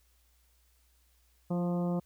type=harmonic tone with a mistuned harmonic; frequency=175.7 Hz; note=F3; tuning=11 cents sharp; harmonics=1 / 2 / 3 / 4 / 5 / 6 / 7; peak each=-29 / -38 / -38 / -43 / -48 / -49 / -51 dBFS; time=1.5-2 s; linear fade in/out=10 ms; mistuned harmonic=2; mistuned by=-26 cents; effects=added 60 Hz sine -66 dBFS peak until 2.05 s + white hiss -71 dBFS RMS until 2.05 s